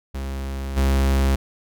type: tone with level steps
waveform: 45% pulse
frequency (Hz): 67.4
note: C#2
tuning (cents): -48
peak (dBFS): -26 / -16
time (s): 0.14-1.36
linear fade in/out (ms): 10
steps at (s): 0.76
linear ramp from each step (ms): 20
effects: none